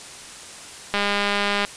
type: click train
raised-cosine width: 0.3 ms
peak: -6 dBFS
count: 145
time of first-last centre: 0.94-1.649 s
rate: 203 Hz
effects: white hiss -39 dBFS RMS until 1.76 s + resampled to 22050 Hz